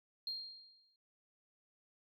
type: tone with exponential decay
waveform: sine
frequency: 4215 Hz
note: C8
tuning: 12 cents sharp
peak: -35 dBFS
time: 0.27-0.96 s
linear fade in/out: 2 ms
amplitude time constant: 150 ms
effects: tanh soft clip ceiling -32 dBFS + MP3 96 kbps